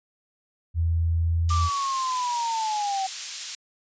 sine tone with pitch glide, 83.1 to 83.82 Hz, E2 to E2, +15 to +29 cents, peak -20 dBFS, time 0.74-1.7 s, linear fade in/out 50 ms, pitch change +14 cents, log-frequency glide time 1.19-1.51 s
pink high-pass noise, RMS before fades -33 dBFS, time 1.49-3.55 s, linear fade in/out 2 ms, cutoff 3700 Hz, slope 12 dB/octave
sine linear sweep, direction down, 1192 to 758 Hz, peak -24 dBFS, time 1.5-3.07 s, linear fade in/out 10 ms
effects resampled to 16000 Hz

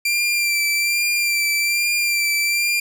sawtooth tone with vibrato, 2364 Hz, D7, 11 cents sharp, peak -14 dBFS, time 0.05-2.8 s, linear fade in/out 5 ms, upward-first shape sine, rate 1.2 Hz, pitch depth 27 cents each way, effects none

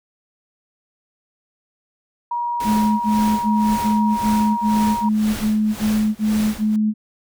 sine tone with pitch glide, 954 to 946.3 Hz, A#5 to A#5, +40 to +26 cents, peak -20 dBFS, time 2.31-5.09 s, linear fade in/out 5 ms, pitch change -14 cents, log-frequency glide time 2.69-4.8 s
pink noise with tremolo, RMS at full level -29 dBFS, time 2.6-6.76 s, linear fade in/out 2 ms, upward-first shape sine, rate 1.9 Hz, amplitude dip 90%
sine tone bursts, 214.3 Hz, A3, 45 cents flat, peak -15 dBFS, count 11, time 2.64-6.94 s, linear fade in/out 50 ms, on 360 ms, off 34 ms
effects none

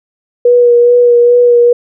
sine tone with vibrato, 482.4 Hz, B4, 41 cents flat, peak -3 dBFS, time 0.45-1.73 s, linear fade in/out 5 ms, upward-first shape sine, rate 2.4 Hz, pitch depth 19 cents each way, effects none

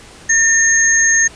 sine tone pair together, 1813 / 6461 Hz, A#6 / G#8, -49 / -49 cents, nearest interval octave + minor seventh, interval 2200 cents, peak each -12 dBFS, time 0.29-1.28 s, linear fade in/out 10 ms, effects pink hiss -39 dBFS RMS until 1.35 s + resampled to 22050 Hz

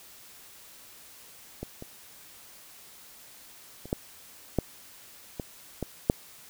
clicks, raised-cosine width 2 ms, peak -21 / -26 / -28 / -13 / -10 / -19 / -17 / -6 dBFS, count 8, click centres 1.63 / 1.824 / 3.856 / 3.929 / 4.587 / 5.398 / 5.827 / 6.099 s, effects white hiss -51 dBFS RMS until 6.49 s

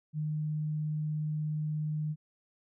sine tone, 152.8 Hz, D#3, 31 cents flat, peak -30 dBFS, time 0.13-2.16 s, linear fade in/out 50 ms, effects none

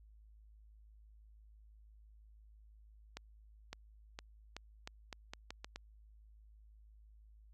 accelerating click train, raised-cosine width 0.2 ms, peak -27 dBFS, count 10, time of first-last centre 3.17-5.76 s, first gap 560 ms, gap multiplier 0.82, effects added 53 Hz sine -58 dBFS peak until 7.53 s

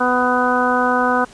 harmonic tone, 249.3 Hz, B3, 16 cents sharp, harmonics 1 / 2 / 3 / 4 / 5 / 6, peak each -21 / -21 / -21 / -21 / -21 / -21 dBFS, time 0-1.25 s, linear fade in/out 10 ms, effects pink hiss -44 dBFS RMS until 1.33 s + resampled to 22050 Hz

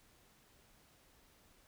silence, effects pink hiss -67 dBFS RMS until 1.67 s

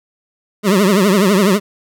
25% pulse tone with vibrato, 196.3 Hz, G3, 3 cents sharp, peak -6 dBFS, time 0.63-1.6 s, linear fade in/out 50 ms, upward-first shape triangle, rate 12 Hz, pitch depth 180 cents each way, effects none

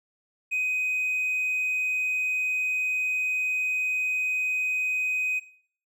triangle tone, 2509 Hz, D#7, 14 cents sharp, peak -22 dBFS, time 0.51-5.4 s, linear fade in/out 20 ms, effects noise-tail reverb RT60 0.5 s tail -17 dB re dry + tanh soft clip ceiling -18 dBFS

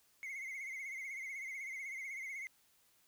triangle tone with vibrato, 2136 Hz, C7, 35 cents sharp, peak -40 dBFS, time 0.23-2.47 s, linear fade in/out 0 ms, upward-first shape sine, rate 16 Hz, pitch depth 74 cents each way, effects white hiss -71 dBFS RMS until 3.07 s

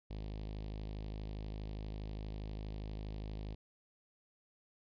sawtooth tone with notch filter, 52.4 Hz, G#1, 16 cents sharp, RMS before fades -43 dBFS, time 0.1-3.55 s, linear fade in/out 10 ms, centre 1400 Hz, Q 0.64, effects resampled to 11025 Hz

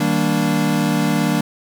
square chord, Eb major seventh, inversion none, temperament equal with one note detuned, 158.28 / 196 / 233.1 / 293.7 Hz, Eb3 / G3 / Bb3 / D4, +30 / 0 / 0 / 0 cents, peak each -22 dBFS, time 0-1.41 s, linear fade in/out 5 ms, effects none

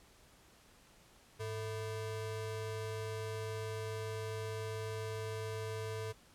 square ring-modulated tone, 274.2 Hz, C#4, 19 cents flat, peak -36 dBFS, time 1.39-6.13 s, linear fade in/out 20 ms, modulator 169 Hz, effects pink hiss -63 dBFS RMS until 6.34 s + low-pass 12000 Hz 12 dB/octave

